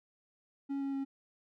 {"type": "tone with pitch steps", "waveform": "triangle", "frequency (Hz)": [277.2, 275, 272.8], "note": ["C#4", "C#4", "C#4"], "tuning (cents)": [0, -14, -28], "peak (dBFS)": -31, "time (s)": [0.69, 1.05], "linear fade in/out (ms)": 20, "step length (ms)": 120, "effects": []}